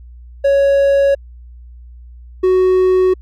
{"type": "tone pair in turn", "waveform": "triangle", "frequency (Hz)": [556, 371.1], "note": ["C#5", "F#4"], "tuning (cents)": [5, 5], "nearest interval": "perfect fifth", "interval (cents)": 700, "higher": "first", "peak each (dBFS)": -7, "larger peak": "neither", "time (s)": [[0.44, 1.15], [2.43, 3.14]], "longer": "neither", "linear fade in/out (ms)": 10, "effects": ["added 60 Hz sine -34 dBFS peak until 3.21 s"]}